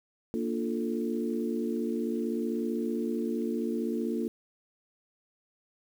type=chord; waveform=sine; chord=Bb major seventh; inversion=none; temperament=equal; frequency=233.1 / 293.7 / 349.2 / 440 Hz; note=Bb3 / D4 / F4 / A4; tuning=0 / 0 / 0 / 0 cents; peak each=-31 / -36 / -34 / -36 dBFS; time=0.34-4.28 s; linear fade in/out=0 ms; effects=9-bit